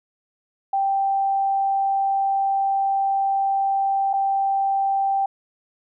sine tone with dropouts, 784 Hz, G5, in tune, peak -18 dBFS, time 0.73-5.26 s, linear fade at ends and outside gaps 5 ms, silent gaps 4.132-4.136 s, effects none

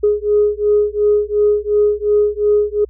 sine beating tone pair, 415.3 / 418.1 Hz, G#4 / G#4, 0 / +12 cents, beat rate 2.8 Hz, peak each -14 dBFS, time 0.03-2.85 s, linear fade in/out 10 ms, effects tanh soft clip ceiling -4 dBFS + added 60 Hz sine -37 dBFS peak until 2.89 s

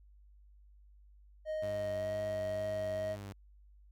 triangle tone with pitch glide, 622.3 to 630.3 Hz, D#5 to D#5, 0 to +22 cents, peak -32 dBFS, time 1.45-3.17 s, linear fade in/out 50 ms, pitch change +22 cents, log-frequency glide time 1.91-2.03 s
sawtooth tone with vibrato, 98.9 Hz, G2, 16 cents sharp, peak -39 dBFS, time 1.62-3.33 s, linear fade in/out 10 ms, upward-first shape sine, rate 2.1 Hz, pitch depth 36 cents each way
effects added 50 Hz sine -57 dBFS peak until 3.91 s

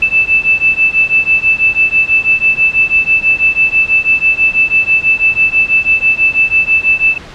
sine beating tone pair, 2637 / 2643.1 Hz, E7 / E7, 0 / +4 cents, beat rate 6.1 Hz, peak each -10 dBFS, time 0.02-7.18 s, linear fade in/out 5 ms, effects pink hiss -31 dBFS RMS until 7.34 s + low-pass 4000 Hz 12 dB/octave

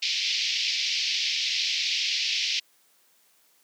white band-pass noise, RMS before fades -27 dBFS, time 0.02-2.6 s, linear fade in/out 10 ms, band 2200 to 5400 Hz, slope 48 dB/octave, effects white hiss -63 dBFS RMS until 3.63 s + high-pass 200 Hz 12 dB/octave

